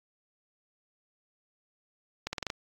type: accelerating click train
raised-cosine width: 0.2 ms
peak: -15 dBFS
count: 6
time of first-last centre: 2.27-2.501 s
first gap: 60 ms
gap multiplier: 0.87
effects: AAC 48 kbps